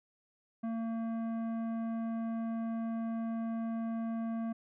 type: tone with tanh clipping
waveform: triangle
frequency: 227.2 Hz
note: A#3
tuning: 44 cents flat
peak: -35 dBFS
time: 0.63-4.53 s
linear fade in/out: 10 ms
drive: 16 dB
effects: none